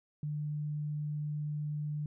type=tone; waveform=sine; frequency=149.3 Hz; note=D3; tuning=29 cents sharp; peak=-33 dBFS; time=0.23-2.06 s; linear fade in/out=2 ms; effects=none